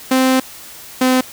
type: tone pair in turn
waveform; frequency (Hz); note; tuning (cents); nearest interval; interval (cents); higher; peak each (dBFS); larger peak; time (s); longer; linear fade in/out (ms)
sawtooth; 260.3 / 256.6; C4 / C4; -9 / -34; unison; 25; first; -7; neither; 0.11-0.4 / 1.01-1.21; first; 5
effects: white hiss -36 dBFS RMS until 1.32 s